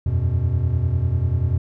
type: chord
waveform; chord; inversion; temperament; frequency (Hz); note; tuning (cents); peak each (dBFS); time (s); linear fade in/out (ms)
triangle; E suspended second; none; equal; 82.41 / 92.5 / 123.47; E2 / F#2 / B2; 0 / 0 / 0; -20; 0.06-1.58; 5
effects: none